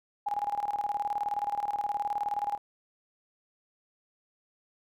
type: tone with tremolo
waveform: sine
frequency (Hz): 822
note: G#5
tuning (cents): -18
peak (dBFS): -26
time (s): 0.26-2.58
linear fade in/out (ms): 10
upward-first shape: square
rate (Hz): 19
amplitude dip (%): 75
effects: none